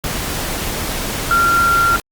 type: tone in noise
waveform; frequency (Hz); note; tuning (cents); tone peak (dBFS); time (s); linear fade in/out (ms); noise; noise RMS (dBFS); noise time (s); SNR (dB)
sine; 1379; F6; -22; -11; 1.31-1.96; 0; pink; -22; 0.04-2; +8
effects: Opus 48 kbps